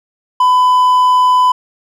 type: tone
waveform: triangle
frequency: 1003 Hz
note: B5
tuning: 26 cents sharp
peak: -5 dBFS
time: 0.4-1.52 s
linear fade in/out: 5 ms
effects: none